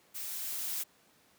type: noise with level ramp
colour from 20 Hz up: blue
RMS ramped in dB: -40 to -35 dBFS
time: 0.14-0.84 s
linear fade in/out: 20 ms
effects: pink hiss -65 dBFS RMS until 1.38 s + high-pass 150 Hz 12 dB/octave